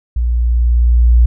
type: tone with level ramp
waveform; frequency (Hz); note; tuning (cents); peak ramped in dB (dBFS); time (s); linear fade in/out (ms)
sine; 59.3; A#1; +30; -12 to -4; 0.16-1.26; 5
effects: none